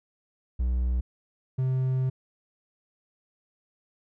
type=tone pair in turn; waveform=triangle; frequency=61.74 / 129.99 Hz; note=B1 / C3; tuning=0 / -11 cents; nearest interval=octave + minor second; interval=1289 cents; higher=second; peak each=-21 dBFS; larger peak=neither; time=0.59-1.01 / 1.58-2.1 s; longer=second; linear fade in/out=10 ms; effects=none